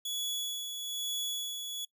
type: tone with tremolo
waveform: sawtooth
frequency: 3390 Hz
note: G#7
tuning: 35 cents sharp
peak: -29 dBFS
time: 0.05-1.85 s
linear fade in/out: 5 ms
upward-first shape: sine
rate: 1.1 Hz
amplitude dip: 45%
effects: noise-tail reverb RT60 0.1 s tail -21 dB re dry